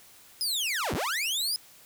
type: linear two-way sweep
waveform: sawtooth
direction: down then up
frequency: 5120 to 48.69 to 5120 Hz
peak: -24 dBFS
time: 0.41-1.56 s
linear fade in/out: 0 ms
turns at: 0.94 s
effects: white hiss -54 dBFS RMS until 1.85 s